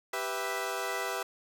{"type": "chord", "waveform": "15% pulse", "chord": "E minor", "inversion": "first", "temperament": "equal", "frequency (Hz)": [392, 493.9, 659.3], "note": ["G4", "B4", "E5"], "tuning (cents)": [0, 0, 0], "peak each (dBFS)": -30, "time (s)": [0.13, 1.23], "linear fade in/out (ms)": 5, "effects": []}